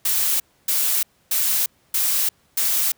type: noise bursts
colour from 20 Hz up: blue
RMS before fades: -20 dBFS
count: 5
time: 0.05-2.92 s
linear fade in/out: 5 ms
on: 350 ms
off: 280 ms
effects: pink hiss -61 dBFS RMS until 2.97 s + high-pass 60 Hz 12 dB/octave